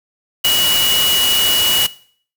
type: tone in noise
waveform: sine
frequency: 2922 Hz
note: F#7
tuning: 22 cents flat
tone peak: -13 dBFS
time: 0.44-1.87 s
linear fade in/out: 10 ms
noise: white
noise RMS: -18 dBFS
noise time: 0.44-1.87 s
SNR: +2 dB
effects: noise-tail reverb RT60 0.5 s tail -18 dB re dry